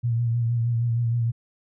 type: tone with vibrato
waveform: sine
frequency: 117.5 Hz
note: A#2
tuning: 14 cents sharp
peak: -20 dBFS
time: 0.03-1.32 s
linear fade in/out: 20 ms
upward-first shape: sine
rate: 6.4 Hz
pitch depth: 39 cents each way
effects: none